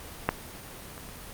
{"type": "clicks", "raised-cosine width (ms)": 0.5, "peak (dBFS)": [-7, -25, -28], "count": 3, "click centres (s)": [0.29, 0.979, 1.089], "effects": ["pink hiss -43 dBFS RMS until 1.33 s", "Opus 24 kbps"]}